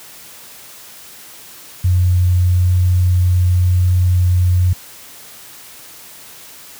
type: tone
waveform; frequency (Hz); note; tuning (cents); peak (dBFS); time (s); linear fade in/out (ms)
sine; 90.1; F#2; -45; -9; 1.84-4.73; 5
effects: white hiss -38 dBFS RMS until 6.79 s + high-pass 60 Hz 12 dB/octave